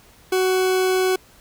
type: tone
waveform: 40% pulse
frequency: 373 Hz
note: F#4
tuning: 14 cents sharp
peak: -16 dBFS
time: 0.32-1.16 s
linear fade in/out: 5 ms
effects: pink hiss -51 dBFS RMS until 1.4 s